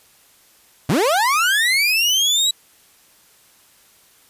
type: linear sweep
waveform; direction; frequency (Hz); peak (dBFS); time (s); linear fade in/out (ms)
30% pulse; up; 110.5 to 3926; -12; 0.89-2.51; 5
effects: white hiss -53 dBFS RMS until 4.29 s + resampled to 32000 Hz